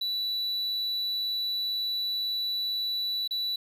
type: tone with dropouts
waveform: triangle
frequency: 3951 Hz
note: B7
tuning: in tune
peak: -26 dBFS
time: 0.01-3.56 s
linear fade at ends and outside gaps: 5 ms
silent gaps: 3.277-3.308 s
effects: 10-bit